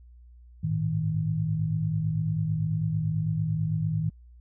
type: tone cluster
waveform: sine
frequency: 102.5 / 111.5 / 158.1 Hz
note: G#2 / A2 / D#3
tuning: -22 / +23 / +28 cents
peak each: -33 / -30 / -26 dBFS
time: 0.63-4.1 s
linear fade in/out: 10 ms
effects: added 60 Hz sine -48 dBFS peak until 4.4 s